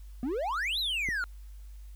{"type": "exponential two-way sweep", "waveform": "triangle", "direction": "up then down", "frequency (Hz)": [233.1, 4160, 1376], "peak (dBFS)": -27, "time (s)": [0.23, 1.24], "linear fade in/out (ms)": 0, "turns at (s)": 0.79}
{"type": "click", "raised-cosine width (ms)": 3, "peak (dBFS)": -25, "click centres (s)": 1.088}
{"effects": ["added 50 Hz sine -43 dBFS peak until 1.95 s", "white hiss -65 dBFS RMS until 1.95 s"]}